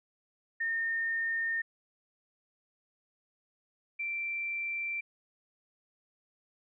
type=tone pair in turn; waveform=sine; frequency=1825 / 2349 Hz; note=A#6 / D7; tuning=-37 / 0 cents; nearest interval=major third; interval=437 cents; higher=second; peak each=-29 / -32 dBFS; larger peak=first; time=0.6-1.62 / 3.99-5.01 s; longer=neither; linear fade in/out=10 ms; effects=none